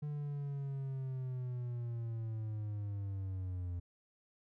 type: linear sweep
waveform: triangle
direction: down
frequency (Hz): 149 to 86.8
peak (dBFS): -35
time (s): 0.02-3.8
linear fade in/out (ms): 10
effects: none